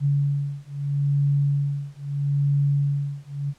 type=beating tone pair; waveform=sine; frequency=141.5 / 142.27 Hz; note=C#3 / C#3; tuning=+36 / +45 cents; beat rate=0.77 Hz; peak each=-23 / -23 dBFS; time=0-3.54 s; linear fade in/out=50 ms; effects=pink hiss -58 dBFS RMS until 3.58 s + low-pass 9000 Hz 12 dB/octave